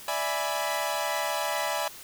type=chord; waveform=sawtooth; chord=E dominant seventh; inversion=third; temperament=equal; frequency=587.3 / 659.3 / 830.6 / 987.8 Hz; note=D5 / E5 / G#5 / B5; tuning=0 / 0 / 0 / 0 cents; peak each=-29 dBFS; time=0.08-1.88 s; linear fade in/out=2 ms; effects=white hiss -45 dBFS RMS until 2.03 s